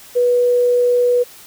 sine tone, 489.1 Hz, B4, 17 cents flat, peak -11 dBFS, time 0.15-1.24 s, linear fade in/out 20 ms, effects white hiss -41 dBFS RMS until 1.46 s

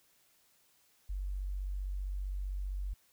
sine tone, 47.68 Hz, G1, 47 cents flat, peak -34 dBFS, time 1.09-2.94 s, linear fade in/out 10 ms, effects white hiss -69 dBFS RMS until 3.12 s

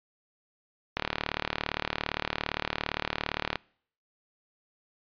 click train, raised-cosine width 0.3 ms, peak -11 dBFS, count 98, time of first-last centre 0.97-3.557 s, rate 37.5 Hz, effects noise-tail reverb RT60 0.6 s tail -26 dB re dry + resampled to 11025 Hz

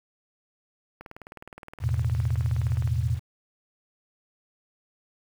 click train, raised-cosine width 0.5 ms, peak -26 dBFS, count 37, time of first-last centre 1.01-2.875 s, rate 19.3 Hz
sine chord, E suspended fourth, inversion none, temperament equal with one note detuned, 82.41 / 110 / 125.12 Hz, E2 / A2 / B2, 0 / 0 / +23 cents, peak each -27 dBFS, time 1.8-3.2 s, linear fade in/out 50 ms
effects 8-bit

